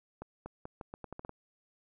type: accelerating click train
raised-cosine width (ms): 1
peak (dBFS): -28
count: 10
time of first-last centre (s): 0.22-1.294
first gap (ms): 240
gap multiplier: 0.81
effects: none